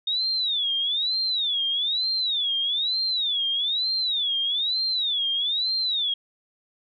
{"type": "tone with vibrato", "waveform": "sine", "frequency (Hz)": 3658, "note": "A#7", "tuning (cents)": -33, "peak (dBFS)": -22, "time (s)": [0.07, 6.14], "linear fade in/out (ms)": 5, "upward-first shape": "sine", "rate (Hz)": 1.1, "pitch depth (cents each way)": 230, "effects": []}